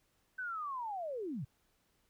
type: linear sweep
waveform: sine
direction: down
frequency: 1544 to 106.8 Hz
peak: -37 dBFS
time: 0.38-1.45 s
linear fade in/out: 10 ms
effects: pink hiss -75 dBFS RMS until 2.09 s